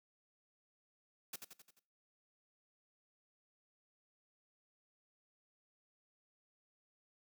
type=noise with echo; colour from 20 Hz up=white; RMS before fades=-44 dBFS; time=1.33-1.36 s; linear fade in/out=5 ms; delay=87 ms; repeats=5; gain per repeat=-5 dB; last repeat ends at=1.795 s; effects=noise-tail reverb RT60 0.4 s tail -20 dB re dry + high-pass 150 Hz 12 dB/octave